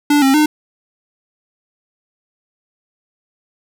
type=tone with pitch steps; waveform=square; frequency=292.2 / 268.9 / 303.3 Hz; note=D4 / C4 / D#4; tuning=-9 / +47 / -44 cents; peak=-10 dBFS; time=0.1-0.46 s; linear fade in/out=5 ms; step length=120 ms; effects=none